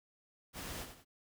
pink noise with echo, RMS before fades -44 dBFS, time 0.53-0.87 s, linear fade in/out 50 ms, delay 90 ms, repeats 2, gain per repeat -8 dB, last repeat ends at 1.05 s, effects none

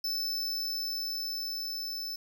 square tone with level ramp, 5274 Hz, E8, in tune, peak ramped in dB -30 to -35 dBFS, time 0.04-2.16 s, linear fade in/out 5 ms, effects none

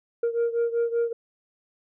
sine beating tone pair, 466.2 / 471.4 Hz, A#4 / A#4, 0 / +19 cents, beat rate 5.2 Hz, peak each -22 / -25 dBFS, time 0.23-1.13 s, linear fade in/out 5 ms, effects tanh soft clip ceiling -19 dBFS

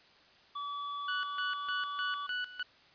square tone, 1146 Hz, D6, 43 cents flat, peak -37 dBFS, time 0.55-2.27 s, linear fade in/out 10 ms
30% pulse tone with tremolo, 1480 Hz, F#6, in tune, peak -30 dBFS, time 1.08-2.63 s, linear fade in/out 5 ms, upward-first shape square, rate 3.3 Hz, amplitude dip 80%
effects white hiss -61 dBFS RMS until 2.94 s + resampled to 11025 Hz

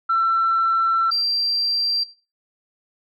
sine tone pair in turn, 1343 / 4717 Hz, E6 / D8, +32 / +7 cents, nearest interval octave + minor seventh, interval 2175 cents, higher second, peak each -15 / -17 dBFS, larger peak first, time 0.09-1.11 / 1.11-2.04 s, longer first, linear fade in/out 10 ms, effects noise-tail reverb RT60 0.3 s tail -17 dB re dry + tanh soft clip ceiling -12 dBFS

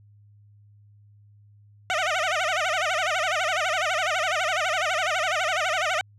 15% pulse tone with vibrato, 678 Hz, E5, 49 cents sharp, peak -16 dBFS, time 1.9-6.01 s, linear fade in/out 0 ms, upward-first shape sine, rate 12 Hz, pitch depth 210 cents each way, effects added 103 Hz sine -51 dBFS peak until 6.18 s + low-pass 6000 Hz 12 dB/octave

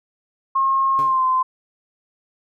sine tone with pitch glide, 1076 to 1034 Hz, C6 to C6, +48 to -21 cents, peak -15 dBFS, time 0.55-1.43 s, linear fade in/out 10 ms, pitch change -69 cents, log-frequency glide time 0.98-1.25 s
15% pulse tone with exponential decay, 142.3 Hz, C#3, 46 cents sharp, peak -24 dBFS, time 0.99-1.26 s, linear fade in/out 0 ms, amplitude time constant 57 ms
effects none

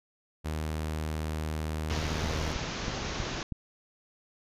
sawtooth tone, 77.78 Hz, D#2, in tune, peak -27 dBFS, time 0.44-2.54 s, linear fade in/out 20 ms
pink low-pass noise, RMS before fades -35 dBFS, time 1.9-3.43 s, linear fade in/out 2 ms, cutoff 6700 Hz, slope 96 dB/octave
click train, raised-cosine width 5 ms, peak -22 dBFS, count 6, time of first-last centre 1.92-3.523 s, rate 3.12 Hz
effects resampled to 32000 Hz

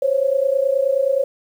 sine tone pair together, 523.5 / 553 Hz, C5 / C#5, +1 / -4 cents, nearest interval minor second, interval 95 cents, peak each -19 / -17 dBFS, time 0.02-1.24 s, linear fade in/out 5 ms, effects 8-bit

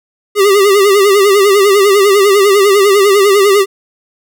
square tone with vibrato, 399.8 Hz, G4, 34 cents sharp, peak -6 dBFS, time 0.35-3.66 s, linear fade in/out 50 ms, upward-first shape sine, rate 10 Hz, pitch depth 78 cents each way, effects none

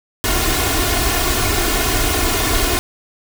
pink noise with comb filter, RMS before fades -17 dBFS, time 0.24-2.79 s, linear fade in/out 0 ms, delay 2.8 ms, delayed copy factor +0.85, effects none

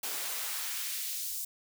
white noise with high-pass filter sweep, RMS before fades -36 dBFS, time 0.03-1.45 s, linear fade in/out 5 ms, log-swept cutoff 290 to 6800 Hz, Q 0.8, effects none

